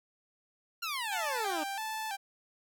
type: exponential sweep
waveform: 15% pulse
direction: down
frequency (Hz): 1416 to 290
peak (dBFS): -27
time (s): 0.82-1.64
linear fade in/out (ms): 10
type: tone with vibrato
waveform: sawtooth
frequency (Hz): 830.6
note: G#5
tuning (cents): 0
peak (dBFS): -31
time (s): 1.11-2.17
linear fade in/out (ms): 20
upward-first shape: square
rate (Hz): 1.5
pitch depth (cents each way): 91
effects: none